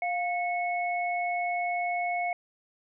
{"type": "tone pair together", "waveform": "sine", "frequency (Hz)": [704.7, 2200], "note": ["F5", "C#7"], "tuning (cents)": [15, -14], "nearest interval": "octave + minor sixth", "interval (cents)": 1971, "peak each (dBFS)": [-28, -32], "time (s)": [0.02, 2.33], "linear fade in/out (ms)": 2, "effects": []}